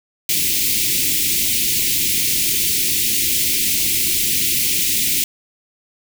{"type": "band-stop noise", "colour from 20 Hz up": "white", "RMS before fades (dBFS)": -18, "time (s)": [0.29, 5.24], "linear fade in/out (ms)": 2, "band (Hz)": [390, 2100], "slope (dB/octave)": 48, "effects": []}